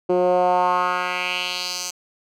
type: tone with band-pass filter sweep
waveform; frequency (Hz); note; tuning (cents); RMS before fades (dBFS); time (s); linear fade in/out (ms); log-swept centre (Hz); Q
10% pulse; 180; F#3; -47; -21; 0.09-1.91; 10; 390 to 6500; 2.5
effects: none